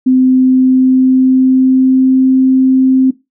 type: tone with pitch glide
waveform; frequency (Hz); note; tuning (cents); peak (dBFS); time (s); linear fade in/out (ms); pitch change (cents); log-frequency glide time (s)
sine; 257.7 to 261.4; C4 to C4; -26 to -1; -5; 0.06-3.11; 10; +25; 0.17-2.29
effects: noise-tail reverb RT60 0.2 s tail -17 dB re dry